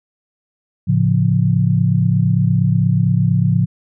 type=chord; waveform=sine; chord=A augmented; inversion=none; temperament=equal; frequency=110 / 138.59 / 174.61 Hz; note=A2 / C#3 / E#3; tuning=0 / 0 / 0 cents; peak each=-16 dBFS; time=0.87-3.66 s; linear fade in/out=20 ms; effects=none